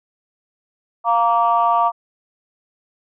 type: chord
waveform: sine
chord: Bb major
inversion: second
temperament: equal with one note detuned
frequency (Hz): 698.5 / 932.3 / 1159.2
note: F5 / Bb5 / D6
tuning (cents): 0 / 0 / -23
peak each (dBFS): -17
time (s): 1.04-1.92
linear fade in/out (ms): 50
effects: tanh soft clip ceiling -5 dBFS